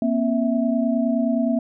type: tone cluster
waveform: sine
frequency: 236.4 / 266 / 656 Hz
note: A#3 / C4 / E5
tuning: +24 / +29 / -9 cents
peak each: -20 / -23 / -25 dBFS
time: 0.02-1.59 s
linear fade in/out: 2 ms
effects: none